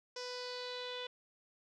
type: tone with low-pass filter sweep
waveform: sawtooth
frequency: 496.4 Hz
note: B4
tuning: 9 cents sharp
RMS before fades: -43 dBFS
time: 0.16-1.07 s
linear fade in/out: 5 ms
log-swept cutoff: 5400 to 3400 Hz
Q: 5.8
effects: none